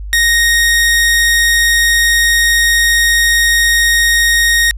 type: tone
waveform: sawtooth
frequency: 1864.7 Hz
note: A#6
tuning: in tune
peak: -5 dBFS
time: 0.13-4.71 s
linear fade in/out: 0 ms
effects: added 50 Hz sine -22 dBFS peak until 4.77 s + resampled to 32000 Hz